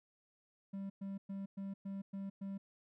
triangle tone bursts, 196 Hz, G3, in tune, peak -38 dBFS, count 7, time 0.73-2.58 s, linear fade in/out 10 ms, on 170 ms, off 110 ms, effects none

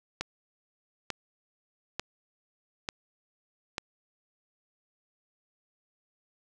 click train, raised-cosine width 0.2 ms, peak -14 dBFS, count 5, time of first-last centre 0.21-3.781 s, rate 1.12 Hz, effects none

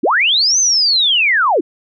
sine linear two-way sweep, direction up then down, 193.5 to 6310 to 265.2 Hz, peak -10 dBFS, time 0.03-1.61 s, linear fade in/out 10 ms, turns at 0.59 s, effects none

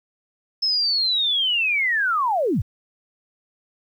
sine linear sweep, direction down, 5260 to 60.1 Hz, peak -18 dBFS, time 0.62-2.62 s, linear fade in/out 10 ms, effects 9-bit

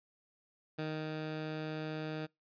15% pulse tone with ADSR envelope, 155.56 Hz, D#3, in tune, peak -29 dBFS, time 0.78-2.27 s, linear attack 12 ms, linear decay 270 ms, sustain -2 dB, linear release 22 ms, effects noise-tail reverb RT60 0.2 s tail -26 dB re dry + resampled to 11025 Hz

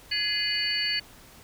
sine tone cluster, 1688 / 2062 / 2467 / 2926 / 4487 Hz, G#6 / C7 / D#7 / F#7 / C#8, +28 / -26 / -15 / -20 / +20 cents, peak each -34 / -33 / -36 / -32 / -27 dBFS, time 0.11-1 s, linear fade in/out 10 ms, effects pink hiss -51 dBFS RMS until 1.43 s

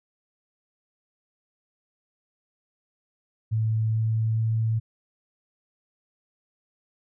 sine tone with pitch steps, 110.5 / 111.2 / 111.91 Hz, A2 / A2 / A2, +8 / +19 / +30 cents, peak -21 dBFS, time 3.51-4.8 s, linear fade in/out 20 ms, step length 430 ms, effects none

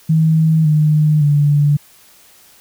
sine tone with pitch steps, 159.4 / 152.47 / 145.83 Hz, D#3 / D#3 / D3, +42 / -35 / -12 cents, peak -9 dBFS, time 0.09-1.77 s, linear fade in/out 10 ms, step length 560 ms, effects white hiss -47 dBFS RMS until 2.6 s

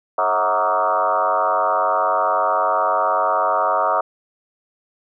sine tone with frequency modulation, 932.3 Hz, A#5, in tune, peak -15 dBFS, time 0.18-4.01 s, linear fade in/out 5 ms, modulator 96.3 Hz, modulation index 3.9, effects none

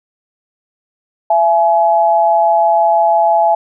sine tone pair together, 672 / 846 Hz, E5 / G#5, +33 / +32 cents, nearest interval major third, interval 399 cents, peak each -11 dBFS, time 1.3-3.55 s, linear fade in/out 5 ms, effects none

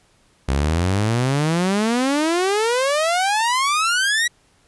sawtooth exponential sweep, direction up, 64.6 to 1949 Hz, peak -13 dBFS, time 0.48-4.28 s, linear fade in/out 10 ms, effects pink hiss -58 dBFS RMS until 4.67 s + resampled to 24000 Hz

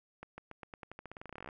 accelerating click train, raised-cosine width 0.5 ms, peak -30 dBFS, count 23, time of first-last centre 0.23-1.489 s, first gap 150 ms, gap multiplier 0.89, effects none

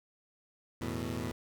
15% pulse chord, E suspended fourth, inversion none, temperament equal, 82.41 / 110 / 123.47 Hz, E2 / A2 / B2, 0 / 0 / 0 cents, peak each -33 / -33 / -34 dBFS, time 0.81-1.32 s, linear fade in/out 5 ms, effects none

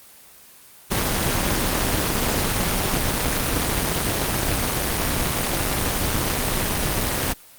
pink noise with amplitude modulation, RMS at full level -18 dBFS, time 0.9-7.34 s, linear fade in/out 20 ms, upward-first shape sine, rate 213 Hz, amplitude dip 75%, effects white hiss -47 dBFS RMS until 7.58 s + Opus 24 kbps

